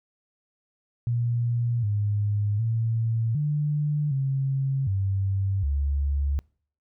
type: tone with pitch steps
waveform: sine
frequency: 118.9 / 103.5 / 113.7 / 148.4 / 135.4 / 97.2 / 70.6 Hz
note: A#2 / G#2 / A#2 / D3 / C#3 / G2 / C#2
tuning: +35 / -5 / -43 / +18 / -40 / -14 / +32 cents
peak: -22 dBFS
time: 1.07-6.39 s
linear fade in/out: 0 ms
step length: 760 ms
effects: noise-tail reverb RT60 0.5 s tail -26 dB re dry